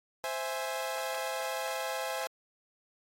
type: chord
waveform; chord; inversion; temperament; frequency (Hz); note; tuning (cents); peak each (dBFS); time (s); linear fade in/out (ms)
sawtooth; C augmented; none; equal; 523.3 / 659.3 / 830.6; C5 / E5 / G#5; 0 / 0 / 0; -33 / -34 / -34; 0.24-2.27; 0
effects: AAC 48 kbps